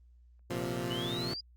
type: chord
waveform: 15% pulse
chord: Bb suspended second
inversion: none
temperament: equal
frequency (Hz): 116.54 / 130.81 / 174.61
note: Bb2 / C3 / F3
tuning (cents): 0 / 0 / 0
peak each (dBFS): -32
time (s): 0.5-1.34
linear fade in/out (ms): 5
type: exponential sweep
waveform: sine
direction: up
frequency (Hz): 2900 to 4926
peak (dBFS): -37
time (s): 0.9-1.41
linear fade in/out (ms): 10
effects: added 60 Hz sine -56 dBFS peak until 1.56 s + Opus 24 kbps